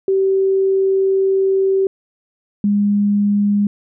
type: tone pair in turn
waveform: sine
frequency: 385.6 / 204.3 Hz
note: G4 / G#3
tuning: -28 / -28 cents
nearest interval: major seventh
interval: 1100 cents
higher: first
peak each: -12 dBFS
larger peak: neither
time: 0.08-1.87 / 2.64-3.67 s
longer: first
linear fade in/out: 2 ms
effects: none